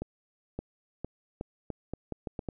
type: accelerating click train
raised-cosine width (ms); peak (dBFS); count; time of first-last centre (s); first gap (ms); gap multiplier
2; -21; 10; 0.02-2.487; 570; 0.8
effects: none